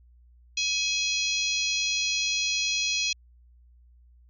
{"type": "harmonic tone with a mistuned harmonic", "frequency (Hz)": 830.6, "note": "G#5", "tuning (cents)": 0, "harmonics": [3, 4, 5, 6, 7, 8], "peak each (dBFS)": [-29, -31, -30, -37, -32, -38], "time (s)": [0.57, 3.13], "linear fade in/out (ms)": 5, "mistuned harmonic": 3, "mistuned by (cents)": 33, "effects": ["added 60 Hz sine -53 dBFS peak until 4.29 s"]}